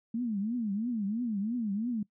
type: tone with vibrato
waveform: sine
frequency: 220 Hz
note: A3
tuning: in tune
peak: -29 dBFS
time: 0.14-2.03 s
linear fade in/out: 5 ms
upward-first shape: triangle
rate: 3 Hz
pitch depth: 240 cents each way
effects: noise-tail reverb RT60 0.1 s tail -22 dB re dry